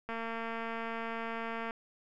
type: click train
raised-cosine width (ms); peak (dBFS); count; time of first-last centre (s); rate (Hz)
0.5; -24; 370; 0.09-1.708; 228
effects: none